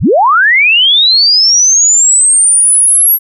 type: linear sweep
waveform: sine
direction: up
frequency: 36 to 11670 Hz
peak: -4 dBFS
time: 0-3.19 s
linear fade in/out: 50 ms
effects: none